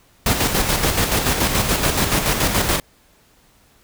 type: noise with tremolo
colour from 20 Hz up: pink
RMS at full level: -17 dBFS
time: 0.26-2.8 s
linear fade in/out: 2 ms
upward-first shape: square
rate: 7 Hz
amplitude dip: 45%
effects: pink hiss -55 dBFS RMS until 3.83 s